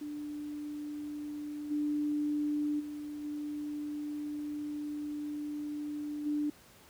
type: tone with level steps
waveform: sine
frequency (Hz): 296.2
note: D4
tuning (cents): +15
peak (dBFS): -37 / -29 / -38 / -35 / -29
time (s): 0.01-6.5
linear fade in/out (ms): 5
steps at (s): 1.7 / 2.79 / 3.23 / 6.25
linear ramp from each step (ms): 20
effects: pink hiss -58 dBFS RMS until 6.89 s + high-pass 60 Hz 12 dB/octave